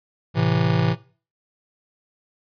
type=chord; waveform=square; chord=A minor; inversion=none; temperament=just; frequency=110 / 132 / 165 Hz; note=A2 / C3 / E3; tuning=0 / +16 / +2 cents; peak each=-23 / -23 / -22 dBFS; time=0.34-0.96 s; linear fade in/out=50 ms; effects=noise-tail reverb RT60 0.4 s tail -19 dB re dry + resampled to 11025 Hz